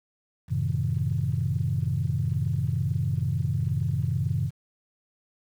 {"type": "chord", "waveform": "sine", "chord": "F# diminished seventh", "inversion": "none", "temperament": "just", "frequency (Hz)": [92.5, 111, 133.2, 159.84], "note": ["F#2", "A2", "C3", "Eb3"], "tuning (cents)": [0, 16, 31, 47], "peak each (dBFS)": [-29, -29, -27, -30], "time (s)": [0.48, 4.51], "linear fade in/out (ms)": 50, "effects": ["tanh soft clip ceiling -14 dBFS", "9-bit"]}